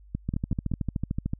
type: two click trains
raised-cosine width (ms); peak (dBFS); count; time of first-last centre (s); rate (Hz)
5; -15 / -16; 15 / 4; 0.29-1.335 / 0.15-0.716; 13.4 / 5.3
effects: added 50 Hz sine -49 dBFS peak until 1.39 s